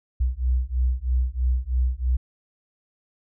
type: beating tone pair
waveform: sine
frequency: 61.2 / 64.3 Hz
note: B1 / C2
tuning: -15 / -30 cents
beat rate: 3.1 Hz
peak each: -23 dBFS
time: 0.2-2.17 s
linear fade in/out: 10 ms
effects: none